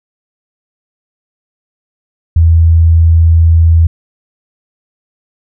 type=tone; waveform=sine; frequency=82.41 Hz; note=E2; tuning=in tune; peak=-3 dBFS; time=2.36-3.87 s; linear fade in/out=5 ms; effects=none